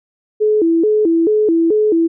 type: tone with vibrato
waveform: sine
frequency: 376 Hz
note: F#4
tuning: 28 cents sharp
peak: -10 dBFS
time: 0.4-2.08 s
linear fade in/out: 20 ms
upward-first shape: square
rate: 2.3 Hz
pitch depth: 220 cents each way
effects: none